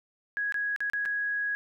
sine tone with dropouts, 1661.2 Hz, G#6, in tune, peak -27 dBFS, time 0.37-1.55 s, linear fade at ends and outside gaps 0 ms, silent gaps 0.523-0.543 / 0.762-0.805 / 0.899-0.934 / 1.053-1.058 s, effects none

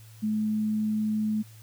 sine tone, 214.9 Hz, A3, 41 cents flat, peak -24 dBFS, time 0.22-1.43 s, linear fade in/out 20 ms, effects added 110 Hz sine -47 dBFS peak until 1.62 s + white hiss -56 dBFS RMS until 1.62 s

